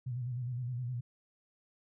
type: tone with vibrato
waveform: sine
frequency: 123.47 Hz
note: B2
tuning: in tune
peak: -34 dBFS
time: 0.06-1.01 s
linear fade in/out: 10 ms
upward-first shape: square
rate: 9.7 Hz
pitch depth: 60 cents each way
effects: none

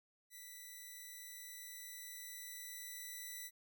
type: tone with level ramp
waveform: 5% pulse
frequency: 1975.5 Hz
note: B6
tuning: in tune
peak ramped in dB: -41 to -35 dBFS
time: 0.3-3.51 s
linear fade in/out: 50 ms
effects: none

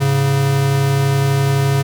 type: tone pair together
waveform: square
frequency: 106.3 / 138.2 Hz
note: G#2 / C#3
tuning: +41 / -5 cents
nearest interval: perfect fourth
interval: 454 cents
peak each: -22 / -14 dBFS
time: 0-1.83 s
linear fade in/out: 20 ms
effects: none

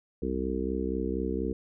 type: harmonic tone with a mistuned harmonic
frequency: 64.2 Hz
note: C2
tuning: 32 cents flat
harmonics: 1 / 3 / 4 / 5 / 6 / 7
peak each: -35 / -35 / -35 / -35 / -35 / -35 dBFS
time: 0.22-1.53 s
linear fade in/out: 5 ms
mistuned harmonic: 1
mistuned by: +24 cents
effects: none

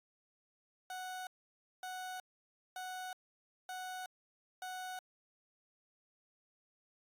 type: tone bursts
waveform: 30% pulse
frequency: 740 Hz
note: F#5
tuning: in tune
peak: -39 dBFS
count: 5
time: 0.9-4.99 s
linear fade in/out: 2 ms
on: 370 ms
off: 560 ms
effects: AAC 64 kbps

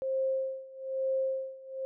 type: tone with tremolo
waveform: sine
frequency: 530 Hz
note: C5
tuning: 22 cents sharp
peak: -26 dBFS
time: 0.02-1.85 s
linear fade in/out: 0 ms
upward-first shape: sine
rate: 1.1 Hz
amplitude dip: 90%
effects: none

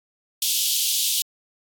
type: high-pass noise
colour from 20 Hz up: pink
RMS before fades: -22 dBFS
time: 0.42-1.22 s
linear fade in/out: 2 ms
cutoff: 3000 Hz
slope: 48 dB/octave
effects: AAC 64 kbps

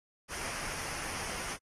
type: noise with comb filter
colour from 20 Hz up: pink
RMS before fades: -39 dBFS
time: 0.28-1.58 s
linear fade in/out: 50 ms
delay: 0.26 ms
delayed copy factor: -0.55
effects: AAC 32 kbps

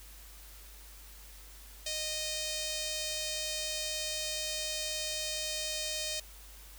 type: tone with notch filter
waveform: 5% pulse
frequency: 619 Hz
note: D#5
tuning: 9 cents flat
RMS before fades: -36 dBFS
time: 1.86-6.2 s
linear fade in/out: 5 ms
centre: 1300 Hz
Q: 0.63
effects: added 50 Hz sine -51 dBFS peak until 6.78 s + white hiss -54 dBFS RMS until 6.78 s

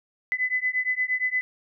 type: beating tone pair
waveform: sine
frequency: 2006 / 2014.6 Hz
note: B6 / B6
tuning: +26 / +34 cents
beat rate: 8.6 Hz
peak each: -26 dBFS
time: 0.32-1.41 s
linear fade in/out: 0 ms
effects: none

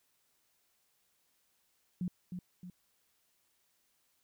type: tone with echo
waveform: sine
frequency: 179.6 Hz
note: F3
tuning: 49 cents sharp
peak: -32 dBFS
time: 2.01-2.08 s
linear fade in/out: 2 ms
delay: 310 ms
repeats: 2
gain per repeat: -6 dB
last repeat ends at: 2.7 s
effects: white hiss -75 dBFS RMS until 4.23 s

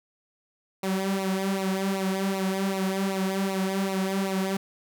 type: tone with flanger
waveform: sawtooth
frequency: 192.4 Hz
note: G3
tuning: 32 cents flat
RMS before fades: -27 dBFS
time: 0.83-4.57 s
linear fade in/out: 5 ms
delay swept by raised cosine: 0.6 to 4.5 ms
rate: 2.6 Hz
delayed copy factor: -0.75
effects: none

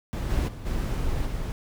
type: noise with level steps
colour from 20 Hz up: brown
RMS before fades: -28 / -24 / -37 / -27 / -30 dBFS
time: 0.13-1.52 s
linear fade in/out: 0 ms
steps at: 0.29 / 0.47 / 0.65 / 1.25 s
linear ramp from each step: 20 ms
effects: none

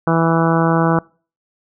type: harmonic tone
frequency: 164.81 Hz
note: E3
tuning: in tune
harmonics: 1 / 2 / 3 / 4 / 5 / 6 / 7 / 8 / 9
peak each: -16 / -19 / -21 / -22 / -23 / -24 / -24 / -25 / -26 dBFS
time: 0.07-0.99 s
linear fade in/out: 2 ms
effects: noise-tail reverb RT60 0.4 s tail -26 dB re dry

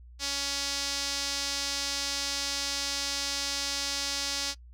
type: tone with band-pass filter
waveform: sawtooth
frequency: 280 Hz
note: C#4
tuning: 18 cents sharp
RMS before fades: -32 dBFS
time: 0.19-4.55 s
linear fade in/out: 50 ms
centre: 5100 Hz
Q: 2
effects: noise-tail reverb RT60 0.1 s tail -21 dB re dry + added 60 Hz sine -47 dBFS peak until 4.73 s

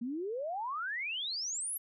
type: exponential sweep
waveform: sine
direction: up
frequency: 226.3 to 11840 Hz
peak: -34 dBFS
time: 0.01-1.78 s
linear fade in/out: 10 ms
effects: none

